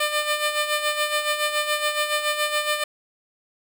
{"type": "tone with tremolo", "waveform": "10% pulse", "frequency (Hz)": 599, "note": "D5", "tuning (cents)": 34, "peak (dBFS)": -11, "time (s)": [0, 2.84], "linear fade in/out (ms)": 5, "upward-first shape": "sine", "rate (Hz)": 7.1, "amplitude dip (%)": 60, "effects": []}